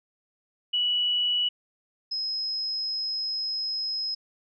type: tone pair in turn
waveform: sine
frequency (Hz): 2943 / 5120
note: F#7 / D#8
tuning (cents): -10 / +49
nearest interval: minor seventh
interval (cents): 959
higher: second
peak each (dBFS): -22 / -27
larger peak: first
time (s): 0.73-1.49 / 2.11-4.15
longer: second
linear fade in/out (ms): 10
effects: none